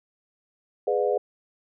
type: chord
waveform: sine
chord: G# diminished seventh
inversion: none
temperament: just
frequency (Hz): 415.3 / 498.4 / 598 / 717.6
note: G#4 / B4 / D5 / F5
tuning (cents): 0 / +16 / +31 / +47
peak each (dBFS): -25 / -25 / -28 / -30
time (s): 0.87-1.18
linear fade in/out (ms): 5
effects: none